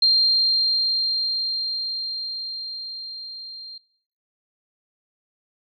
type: tone with level ramp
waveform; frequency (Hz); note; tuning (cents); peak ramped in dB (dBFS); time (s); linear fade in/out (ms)
sine; 4186; C8; 0; -13 to -35; 0.02-3.78; 5
effects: noise-tail reverb RT60 0.6 s tail -21 dB re dry